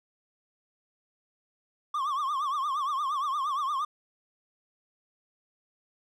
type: tone with vibrato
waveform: triangle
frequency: 1132 Hz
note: C#6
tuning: 36 cents sharp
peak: -25 dBFS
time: 1.94-3.85 s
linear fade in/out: 5 ms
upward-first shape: triangle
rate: 8.6 Hz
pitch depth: 160 cents each way
effects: none